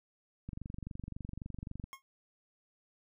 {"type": "click train", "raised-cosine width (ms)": 5, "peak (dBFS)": -29, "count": 33, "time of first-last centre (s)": [0.49, 1.84], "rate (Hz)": 23.7}
{"type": "tone with exponential decay", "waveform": "25% pulse", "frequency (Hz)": 1080, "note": "C#6", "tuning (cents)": -45, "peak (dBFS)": -37, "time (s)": [1.93, 2.02], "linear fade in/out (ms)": 0, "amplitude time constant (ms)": 19}
{"effects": []}